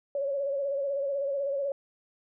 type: tone with vibrato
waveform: sine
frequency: 557 Hz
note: C#5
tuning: 8 cents sharp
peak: -27 dBFS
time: 0.15-1.72 s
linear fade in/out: 2 ms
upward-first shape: sine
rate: 16 Hz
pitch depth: 51 cents each way
effects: none